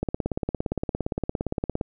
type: click train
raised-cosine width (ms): 2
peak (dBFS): -12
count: 32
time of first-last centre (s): 0.03-1.812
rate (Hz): 17.4
effects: none